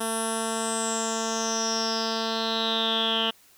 10% pulse tone with low-pass filter sweep, 225 Hz, A3, 39 cents sharp, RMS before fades -27 dBFS, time 0-3.31 s, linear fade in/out 10 ms, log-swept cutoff 11000 to 3000 Hz, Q 9.7, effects white hiss -57 dBFS RMS until 3.57 s

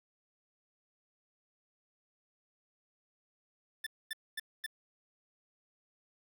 25% pulse tone bursts, 1769 Hz, A6, 9 cents sharp, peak -32 dBFS, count 4, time 3.84-4.664 s, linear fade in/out 5 ms, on 26 ms, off 240 ms, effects 10-bit

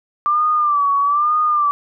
sine tone with vibrato, 1174.7 Hz, D6, in tune, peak -13 dBFS, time 0.26-1.71 s, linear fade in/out 0 ms, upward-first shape sine, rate 1.1 Hz, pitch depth 79 cents each way, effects none

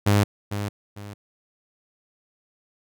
sawtooth tone with echo, 102.2 Hz, G#2, 27 cents flat, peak -12 dBFS, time 0.06-0.24 s, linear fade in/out 10 ms, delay 450 ms, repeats 2, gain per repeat -10 dB, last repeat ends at 1.14 s, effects none

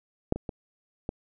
clicks, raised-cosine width 2 ms, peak -9 / -20 / -20 / -17 dBFS, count 4, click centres 0.324 / 0.36 / 0.492 / 1.091 s, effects none

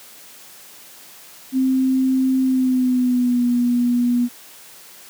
sine tone with pitch glide, 261.6 to 242.7 Hz, C4 to B3, 0 to -30 cents, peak -14 dBFS, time 1.52-4.29 s, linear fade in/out 50 ms, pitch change -130 cents, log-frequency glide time 2.42-3.45 s, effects white hiss -43 dBFS RMS until 5.09 s + high-pass 150 Hz 12 dB/octave

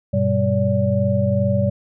sine tone cluster, 100 / 122.5 / 194.8 / 574 Hz, G2 / B2 / G3 / D5, +35 / -14 / -11 / -40 cents, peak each -21 dBFS, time 0.13-1.7 s, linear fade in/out 10 ms, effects none

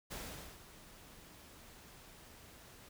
pink noise with ADSR envelope, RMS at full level -44 dBFS, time 0.1-2.89 s, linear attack 19 ms, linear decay 460 ms, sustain -13 dB, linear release 6 ms, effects none

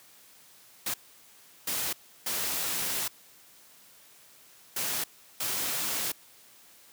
white noise bursts at uneven times, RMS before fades -31 dBFS, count 5, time 0.86-0.94 / 1.67-1.93 / 2.26-3.08 / 4.76-5.04 / 5.4-6.12 s, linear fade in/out 5 ms, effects white hiss -56 dBFS RMS until 6.92 s + high-pass 100 Hz 12 dB/octave

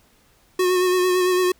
square tone with vibrato, 364.9 Hz, F#4, 24 cents flat, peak -17 dBFS, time 0.59-1.52 s, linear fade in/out 5 ms, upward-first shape sine, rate 8.9 Hz, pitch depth 26 cents each way, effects pink hiss -58 dBFS RMS until 1.59 s

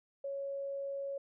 sine tone, 554.4 Hz, C#5, in tune, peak -36 dBFS, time 0.24-1.18 s, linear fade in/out 5 ms, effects none

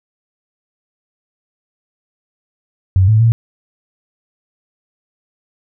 sine tone with pitch steps, 94.2 / 109.1 / 115 Hz, F#2 / A2 / A#2, +32 / -14 / -23 cents, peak -7 dBFS, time 2.96-3.32 s, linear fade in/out 0 ms, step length 120 ms, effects none

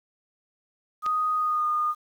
sine tone with pitch glide, 1245 to 1222.2 Hz, D#6 to D#6, +1 to -31 cents, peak -22 dBFS, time 1.02-1.95 s, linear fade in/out 50 ms, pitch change -32 cents, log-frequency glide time 1.36-1.67 s
clicks, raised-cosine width 0.2 ms, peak -28 / -19 dBFS, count 2, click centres 1.058 / 1.063 s
effects 9-bit

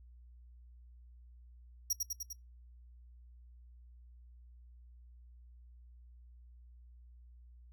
sawtooth tone with echo, 5690 Hz, F8, 31 cents sharp, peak -27 dBFS, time 1.9-1.93 s, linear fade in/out 5 ms, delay 100 ms, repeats 4, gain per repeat -3 dB, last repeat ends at 2.33 s, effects noise-tail reverb RT60 0.2 s tail -23 dB re dry + added 60 Hz sine -54 dBFS peak until 7.72 s

